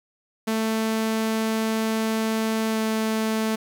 sawtooth tone with pitch glide, 221.4 to 220 Hz, A3 to A3, +11 to 0 cents, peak -18 dBFS, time 0.47-3.56 s, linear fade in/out 10 ms, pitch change -11 cents, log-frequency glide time 2.7-2.78 s, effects 9-bit

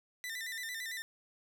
sawtooth tone with vibrato, 1894 Hz, A#6, 27 cents sharp, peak -35 dBFS, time 0.24-1.02 s, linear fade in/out 0 ms, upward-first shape square, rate 8.9 Hz, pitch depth 82 cents each way, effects none

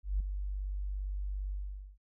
sine tone with ADSR envelope, 48.75 Hz, G1, 9 cents flat, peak -25 dBFS, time 0.03-1.98 s, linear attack 170 ms, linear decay 4 ms, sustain -8 dB, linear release 470 ms, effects tanh soft clip ceiling -21 dBFS

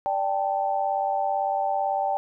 sine chord, D suspended fourth, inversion none, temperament just, 587.3 / 783.1 / 881 Hz, D5 / G5 / A5, 0 / -2 / +2 cents, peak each -29 / -24 / -30 dBFS, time 0.06-2.17 s, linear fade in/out 0 ms, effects none

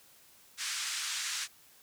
white band-pass noise, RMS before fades -36 dBFS, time 0.57-1.48 s, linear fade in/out 50 ms, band 1300 to 7900 Hz, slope 24 dB/octave, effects white hiss -60 dBFS RMS until 1.82 s

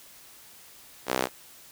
sawtooth tone with high-pass filter, 64 Hz, C2, 38 cents flat, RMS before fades -28 dBFS, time 1.06-1.29 s, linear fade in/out 50 ms, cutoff 450 Hz, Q 0.89, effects white hiss -51 dBFS RMS until 1.71 s

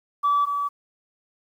sine tone pair in turn, 1152 / 1146.8 Hz, D6 / D6, -34 / -42 cents, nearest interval unison, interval 8 cents, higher first, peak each -16 / -22 dBFS, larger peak first, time 0.23-0.46 / 0.46-0.69 s, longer neither, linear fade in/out 20 ms, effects tanh soft clip ceiling -14 dBFS + 9-bit

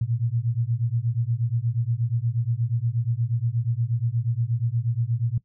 sine beating tone pair, 113.1 / 121.5 Hz, A2 / B2, +48 / -28 cents, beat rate 8.4 Hz, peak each -25 dBFS, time 0.01-5.38 s, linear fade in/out 5 ms, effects noise-tail reverb RT60 0.1 s tail -19 dB re dry

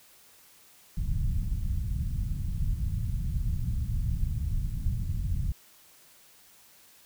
pink low-pass noise, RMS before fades -29 dBFS, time 0.97-5.52 s, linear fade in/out 5 ms, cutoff 140 Hz, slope 24 dB/octave, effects white hiss -57 dBFS RMS until 7.05 s

